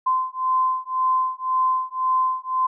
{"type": "beating tone pair", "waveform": "sine", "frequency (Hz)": [1032, 1033.9], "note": ["C6", "C6"], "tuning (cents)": [-24, -21], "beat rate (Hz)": 1.9, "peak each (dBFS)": -22, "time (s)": [0.06, 2.67], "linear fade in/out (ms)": 10, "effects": []}